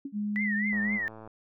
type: tone with exponential decay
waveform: sine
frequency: 277.2 Hz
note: C#4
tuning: in tune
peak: -30 dBFS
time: 0.05-0.16 s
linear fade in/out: 5 ms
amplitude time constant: 23 ms
type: tone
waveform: sine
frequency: 207.9 Hz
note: G#3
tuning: 2 cents sharp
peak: -28 dBFS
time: 0.12-1 s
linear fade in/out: 50 ms
type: tone with vibrato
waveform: sine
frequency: 1942 Hz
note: B6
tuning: 30 cents flat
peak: -28 dBFS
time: 0.36-1.08 s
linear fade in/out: 0 ms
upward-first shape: triangle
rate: 3.9 Hz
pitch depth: 160 cents each way
type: click train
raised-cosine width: 1 ms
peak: -32 dBFS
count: 61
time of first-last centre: 0.73-1.275 s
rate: 110 Hz
effects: none